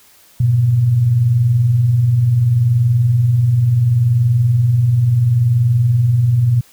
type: tone pair together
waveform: sine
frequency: 100.3 / 121.01 Hz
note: G2 / B2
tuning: +40 / -35 cents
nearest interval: minor third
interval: 325 cents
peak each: -21 / -10 dBFS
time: 0.4-6.61 s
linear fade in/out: 5 ms
effects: white hiss -48 dBFS RMS until 6.72 s